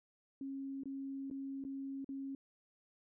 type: tone with dropouts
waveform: sine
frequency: 272.2 Hz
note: C#4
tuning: 31 cents flat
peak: -40 dBFS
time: 0.41-2.35 s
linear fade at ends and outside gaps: 2 ms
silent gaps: 0.835-0.856 / 1.301-1.311 / 1.64-1.649 / 2.045-2.09 s
effects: none